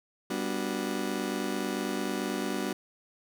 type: chord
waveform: 35% pulse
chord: G major seventh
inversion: none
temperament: just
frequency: 196 / 245 / 294 / 367.5 Hz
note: G3 / B3 / D4 / F#4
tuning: 0 / -14 / +2 / -12 cents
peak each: -34 dBFS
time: 0.3-2.73 s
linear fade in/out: 5 ms
effects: none